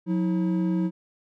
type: tone pair together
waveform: triangle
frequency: 180.88 / 322.3 Hz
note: F#3 / E4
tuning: -39 / -39 cents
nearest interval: minor seventh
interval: 1000 cents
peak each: -21 / -25 dBFS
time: 0.06-0.91 s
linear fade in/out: 50 ms
effects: none